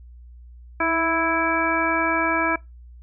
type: harmonic tone with a mistuned harmonic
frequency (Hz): 329.6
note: E4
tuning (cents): 0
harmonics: 1 / 2 / 3 / 4 / 5 / 7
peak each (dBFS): -26 / -26 / -26 / -26 / -26 / -26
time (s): 0.8-2.56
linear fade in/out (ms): 5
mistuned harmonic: 1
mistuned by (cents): -30
effects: noise-tail reverb RT60 0.2 s tail -22 dB re dry + added 60 Hz sine -41 dBFS peak until 3.02 s